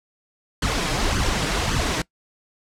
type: noise with flanger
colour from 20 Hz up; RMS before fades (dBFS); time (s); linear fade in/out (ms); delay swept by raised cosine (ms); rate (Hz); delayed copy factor
pink; -22; 0.62-2.02; 5; 0.63 to 6.53; 1.8; +0.75
effects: noise-tail reverb RT60 0.1 s tail -22 dB re dry + low-pass 7000 Hz 12 dB/octave